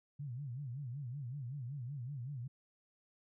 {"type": "tone with vibrato", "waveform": "sine", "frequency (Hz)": 131.7, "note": "C3", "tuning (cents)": 12, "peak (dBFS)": -40, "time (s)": [0.19, 2.48], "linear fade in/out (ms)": 10, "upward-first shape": "sine", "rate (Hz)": 5.3, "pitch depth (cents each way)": 200, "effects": []}